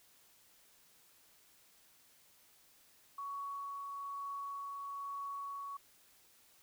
sine tone with tremolo, 1119 Hz, C#6, 16 cents sharp, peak -39 dBFS, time 3.18-5.77 s, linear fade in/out 5 ms, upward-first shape triangle, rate 1.1 Hz, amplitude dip 25%, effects white hiss -66 dBFS RMS until 6.62 s

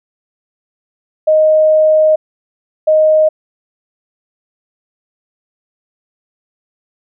sine tone bursts at uneven times, 622.3 Hz, D#5, in tune, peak -6 dBFS, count 2, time 1.27-2.16 / 2.87-3.29 s, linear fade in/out 10 ms, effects none

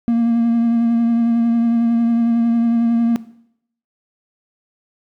triangle tone with vibrato, 232.7 Hz, A#3, 3 cents flat, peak -10 dBFS, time 0.08-3.16 s, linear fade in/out 0 ms, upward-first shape triangle, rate 11 Hz, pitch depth 23 cents each way, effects noise-tail reverb RT60 0.7 s tail -18 dB re dry + tanh soft clip ceiling -6 dBFS

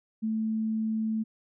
sine tone, 220 Hz, A3, in tune, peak -26 dBFS, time 0.22-1.24 s, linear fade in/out 20 ms, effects none

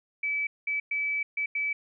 sine tone bursts at uneven times, 2300 Hz, D7, 37 cents flat, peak -26 dBFS, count 5, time 0.23-0.47 / 0.67-0.8 / 0.91-1.23 / 1.37-1.46 / 1.55-1.73 s, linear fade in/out 5 ms, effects none

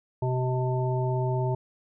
harmonic tone, 127.4 Hz, C3, 46 cents flat, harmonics 1 / 3 / 5 / 7, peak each -25 / -31 / -34 / -34 dBFS, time 0.22-1.55 s, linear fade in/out 5 ms, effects none

